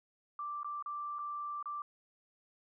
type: tone with dropouts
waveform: sine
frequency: 1174.7 Hz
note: D6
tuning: in tune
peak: -37 dBFS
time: 0.39-1.82 s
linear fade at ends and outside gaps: 2 ms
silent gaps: 0.632-0.645 / 0.825-0.86 / 1.186-1.19 / 1.627-1.657 s
effects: none